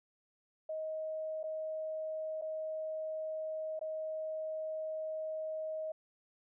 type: tone with dropouts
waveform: sine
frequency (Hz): 629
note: D#5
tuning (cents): +19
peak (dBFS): -36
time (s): 0.69-5.92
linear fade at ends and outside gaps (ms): 5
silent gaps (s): 1.431-1.438 / 2.414-2.42 / 3.793-3.812
effects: none